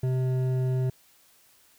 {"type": "tone with hard clipping", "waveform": "sine", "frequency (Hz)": 128.8, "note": "C3", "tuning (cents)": -27, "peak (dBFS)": -25, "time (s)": [0.03, 0.9], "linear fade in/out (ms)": 5, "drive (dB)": 9, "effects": ["white hiss -60 dBFS RMS until 1.78 s"]}